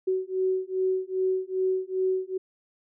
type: beating tone pair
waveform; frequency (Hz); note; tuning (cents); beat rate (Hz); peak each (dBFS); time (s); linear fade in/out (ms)
sine; 373.9 / 376.4; F#4 / F#4; +18 / +30; 2.5; -27; 0.07-2.38; 10
effects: none